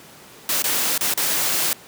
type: noise with dropouts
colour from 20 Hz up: white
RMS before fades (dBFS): -21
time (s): 0.49-1.73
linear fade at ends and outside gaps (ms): 1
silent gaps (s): 0.622-0.641 / 0.978-1.009 / 1.138-1.175
effects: pink hiss -44 dBFS RMS until 1.87 s + high-pass 150 Hz 12 dB/octave